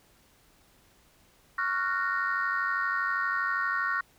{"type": "chord", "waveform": "sine", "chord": "Gb major seventh", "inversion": "second", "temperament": "just", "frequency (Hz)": [1110, 1387.5, 1480, 1850], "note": ["Db6", "F6", "Gb6", "Bb6"], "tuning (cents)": [2, -12, 0, -14], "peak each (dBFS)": -31, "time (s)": [1.58, 4.01], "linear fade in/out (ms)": 5, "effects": ["tanh soft clip ceiling -18 dBFS", "pink hiss -62 dBFS RMS until 4.18 s"]}